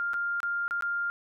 sine tone with dropouts, 1400 Hz, F6, 4 cents sharp, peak -27 dBFS, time 0-1.1 s, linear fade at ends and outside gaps 0 ms, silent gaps 0.134-0.141 / 0.403-0.431 / 0.68-0.709 / 0.809-0.823 s, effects none

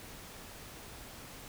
silence, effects pink hiss -49 dBFS RMS until 1.48 s

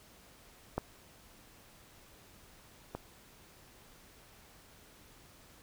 clicks, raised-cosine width 1 ms, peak -18 / -24 dBFS, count 2, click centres 0.78 / 2.95 s, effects pink hiss -59 dBFS RMS until 5.62 s

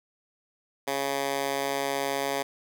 10% pulse tone with high-pass filter, 138.59 Hz, C#3, in tune, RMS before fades -29 dBFS, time 0.87-2.43 s, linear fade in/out 10 ms, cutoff 430 Hz, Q 0.74, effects none

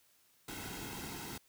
pink noise with comb filter, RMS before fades -44 dBFS, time 0.48-1.38 s, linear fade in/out 5 ms, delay 1.7 ms, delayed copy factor -0.65, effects white hiss -69 dBFS RMS until 1.48 s

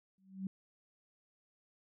sine tone with exponential growth, 191.2 Hz, G3, 43 cents flat, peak -33 dBFS, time 0.18-0.47 s, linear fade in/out 2 ms, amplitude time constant 63 ms, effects none

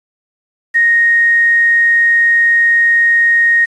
sine tone with quantisation, 1864 Hz, A#6, 1 cent flat, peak -7 dBFS, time 0.74-3.66 s, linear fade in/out 20 ms, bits 6, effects resampled to 22050 Hz

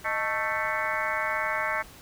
harmonic tone with a mistuned harmonic, 221.1 Hz, A3, 9 cents sharp, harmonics 3 / 4 / 5 / 6 / 7 / 8 / 9 / 10, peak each -34 / -34 / -34 / -34 / -34 / -34 / -34 / -34 dBFS, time 0.04-1.83 s, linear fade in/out 20 ms, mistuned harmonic 3, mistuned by -110 cents, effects pink hiss -49 dBFS RMS until 2.01 s

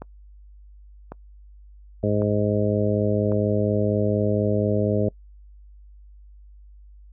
click train, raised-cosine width 1 ms, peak -20 dBFS, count 4, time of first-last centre 0.02-3.32 s, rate 0.909 Hz
harmonic tone, 104.2 Hz, G#2, 6 cents sharp, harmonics 1 / 2 / 3 / 4 / 5 / 6, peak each -24 / -25 / -29 / -26 / -27 / -28 dBFS, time 2.03-5.09 s, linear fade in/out 5 ms
effects noise-tail reverb RT60 0.1 s tail -26 dB re dry + added 50 Hz sine -44 dBFS peak until 7.12 s

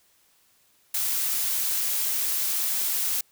blue noise, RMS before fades -26 dBFS, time 0.94-3.21 s, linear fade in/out 5 ms, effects white hiss -63 dBFS RMS until 3.31 s

